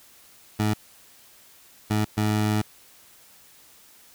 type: tone bursts at uneven times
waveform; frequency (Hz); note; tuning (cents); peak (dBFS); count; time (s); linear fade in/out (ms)
20% pulse; 106.4; G#2; +42; -16; 3; 0.59-0.74 / 1.9-2.05 / 2.17-2.62; 10
effects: white hiss -53 dBFS RMS until 4.14 s